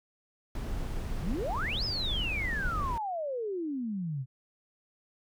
brown noise, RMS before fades -34 dBFS, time 0.55-2.98 s, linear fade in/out 2 ms
sine exponential two-way sweep, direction up then down, 123.47 to 5274 to 123.47 Hz, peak -31 dBFS, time 1.2-4.26 s, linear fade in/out 50 ms, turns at 1.84 s
effects none

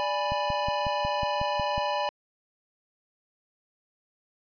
square chord, G# diminished, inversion second, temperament equal, 587.3 / 830.6 / 987.8 Hz, D5 / G#5 / B5, 0 / 0 / 0 cents, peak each -31 dBFS, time 0-2.09 s, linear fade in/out 0 ms
click train, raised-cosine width 5 ms, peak -22 dBFS, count 9, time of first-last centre 0.32-1.78 s, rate 5.48 Hz
effects resampled to 11025 Hz

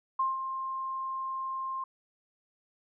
sine tone with ADSR envelope, 1058 Hz, C6, 19 cents sharp, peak -24 dBFS, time 0.19-1.84 s, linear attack 7 ms, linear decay 170 ms, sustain -8 dB, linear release 4 ms, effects none

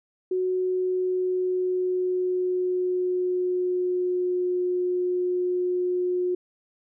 sine tone with pitch glide, 369.1 to 360.5 Hz, F#4 to F#4, -4 to -45 cents, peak -22 dBFS, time 0.31-6.35 s, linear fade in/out 5 ms, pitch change -41 cents, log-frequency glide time 0.51-4.57 s, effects none

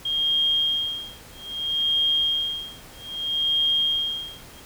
sine tone with tremolo, 3228 Hz, G#7, 50 cents flat, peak -18 dBFS, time 0.05-4.6 s, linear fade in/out 5 ms, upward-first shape sine, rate 0.62 Hz, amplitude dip 100%, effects pink hiss -45 dBFS RMS until 4.65 s

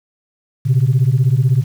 sine beating tone pair, 121.1 / 137.1 Hz, B2 / C#3, -34 / -19 cents, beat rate 16 Hz, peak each -12 dBFS, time 0.65-1.64 s, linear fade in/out 20 ms, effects tanh soft clip ceiling -6 dBFS + 7-bit

